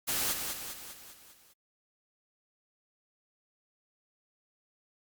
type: noise with echo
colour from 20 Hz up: white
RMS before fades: -31 dBFS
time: 0.07-0.34 s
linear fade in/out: 20 ms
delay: 200 ms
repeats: 6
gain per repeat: -5 dB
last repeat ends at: 1.54 s
effects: Opus 48 kbps